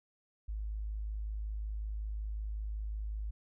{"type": "tone", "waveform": "sine", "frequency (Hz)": 52.7, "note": "G#1", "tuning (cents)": 26, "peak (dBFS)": -35, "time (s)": [0.48, 3.31], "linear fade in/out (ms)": 10, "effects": []}